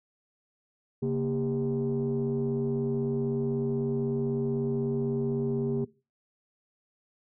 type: tone cluster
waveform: sine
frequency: 136.2 / 232.3 / 398 Hz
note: C#3 / A#3 / G4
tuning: -30 / -6 / +26 cents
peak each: -29 dBFS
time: 1.02-5.85 s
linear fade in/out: 10 ms
effects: noise-tail reverb RT60 0.3 s tail -20 dB re dry + tanh soft clip ceiling -21 dBFS